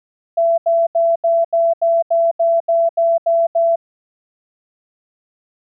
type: tone bursts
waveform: sine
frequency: 670 Hz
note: E5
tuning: 28 cents sharp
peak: -11 dBFS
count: 12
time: 0.37-3.759 s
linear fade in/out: 10 ms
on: 210 ms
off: 79 ms
effects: none